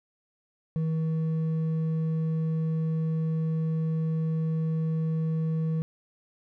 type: tone with hard clipping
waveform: sine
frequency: 160 Hz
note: D#3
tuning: 49 cents sharp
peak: -26 dBFS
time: 0.76-5.82 s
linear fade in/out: 0 ms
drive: 4 dB
effects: none